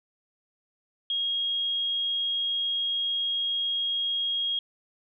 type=tone; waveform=sine; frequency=3271 Hz; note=G#7; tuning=27 cents flat; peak=-25 dBFS; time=1.1-4.59 s; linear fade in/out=2 ms; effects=none